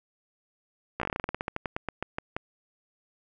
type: slowing click train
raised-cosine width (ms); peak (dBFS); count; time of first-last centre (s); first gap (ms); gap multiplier
0.5; -15; 21; 1-2.365; 15; 1.14
effects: none